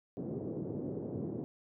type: band-pass noise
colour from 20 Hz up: white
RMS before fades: -39 dBFS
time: 0.17-1.44 s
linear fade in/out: 0 ms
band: 110 to 410 Hz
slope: 24 dB/octave
effects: none